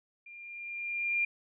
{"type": "tone with level ramp", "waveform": "sine", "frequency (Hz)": 2397, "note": "D7", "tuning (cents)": 35, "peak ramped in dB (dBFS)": [-47, -25], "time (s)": [0.26, 1.25], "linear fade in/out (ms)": 5, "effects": []}